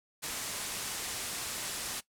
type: low-pass noise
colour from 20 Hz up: white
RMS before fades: -38 dBFS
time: 0.22-2.01 s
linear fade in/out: 20 ms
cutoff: 11000 Hz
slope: 24 dB/octave
effects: noise-tail reverb RT60 0.1 s tail -18 dB re dry